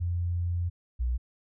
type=tone pair in turn; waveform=sine; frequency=87.2 / 60.93 Hz; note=F2 / B1; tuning=-2 / -23 cents; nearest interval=tritone; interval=621 cents; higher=first; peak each=-26 / -25 dBFS; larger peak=second; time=0-0.7 / 0.99-1.18 s; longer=first; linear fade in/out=20 ms; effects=none